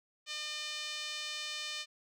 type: tone with band-pass filter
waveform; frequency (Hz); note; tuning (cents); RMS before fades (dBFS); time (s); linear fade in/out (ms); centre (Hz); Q
5% pulse; 604; D5; +48; -40; 0.26-1.86; 50; 3300; 0.99
effects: none